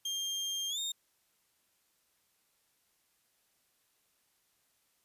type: tone with pitch glide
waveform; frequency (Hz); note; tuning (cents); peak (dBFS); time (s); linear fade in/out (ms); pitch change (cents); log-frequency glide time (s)
30% pulse; 3197 to 3672; G7 to A#7; +33 to -27; -31; 0.05-0.92; 5; +240; 0.69-0.79
effects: white hiss -74 dBFS RMS until 5.04 s + resampled to 32000 Hz